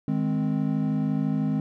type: chord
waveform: triangle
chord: Ab major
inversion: second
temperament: equal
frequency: 155.56 / 207.7 / 261.6 Hz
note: Eb3 / Ab3 / C4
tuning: 0 / 0 / 0 cents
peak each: -25 dBFS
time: 0.08-1.6 s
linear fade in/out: 2 ms
effects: none